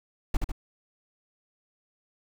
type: noise with echo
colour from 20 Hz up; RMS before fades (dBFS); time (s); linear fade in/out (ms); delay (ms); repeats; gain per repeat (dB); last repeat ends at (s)
brown; -22; 0.34-0.37; 5; 74; 2; -4; 0.518
effects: none